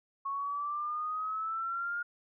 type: exponential sweep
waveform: sine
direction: up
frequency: 1098 to 1424 Hz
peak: -32 dBFS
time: 0.25-2.03 s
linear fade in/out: 10 ms
effects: none